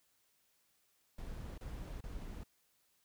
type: noise bursts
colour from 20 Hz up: brown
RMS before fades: -45 dBFS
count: 3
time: 1.18-2.436 s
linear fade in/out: 5 ms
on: 400 ms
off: 28 ms
effects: white hiss -75 dBFS RMS until 3.04 s